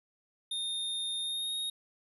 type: tone with pitch glide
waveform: square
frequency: 3658 to 3735 Hz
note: A#7 to A#7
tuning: -33 to +3 cents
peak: -33 dBFS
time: 0.51-1.7 s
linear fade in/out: 5 ms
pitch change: +36 cents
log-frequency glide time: 1.2-1.54 s
effects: none